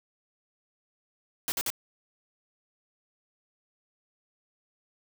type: noise bursts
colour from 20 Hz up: white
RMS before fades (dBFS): -30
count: 3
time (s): 1.48-1.702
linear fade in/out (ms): 0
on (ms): 40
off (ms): 51
effects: none